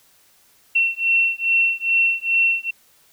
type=beating tone pair; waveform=sine; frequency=2711 / 2713.4 Hz; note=E7 / E7; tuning=+48 / +49 cents; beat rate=2.4 Hz; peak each=-19 dBFS; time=0.75-2.71 s; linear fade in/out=10 ms; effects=white hiss -56 dBFS RMS until 3.12 s